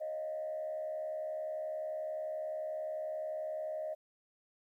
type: tone with frequency modulation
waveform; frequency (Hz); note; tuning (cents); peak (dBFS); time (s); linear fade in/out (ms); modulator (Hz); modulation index
sine; 622.3; D#5; 0; -35; 0-3.95; 20; 71.4; 0.54
effects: tanh soft clip ceiling -31 dBFS + 12-bit